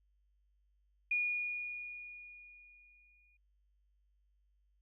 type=tone with exponential decay; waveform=sine; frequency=2443 Hz; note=D#7; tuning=32 cents flat; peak=-29 dBFS; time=1.11-3.37 s; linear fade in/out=5 ms; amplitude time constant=490 ms; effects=added 50 Hz sine -70 dBFS peak until 4.81 s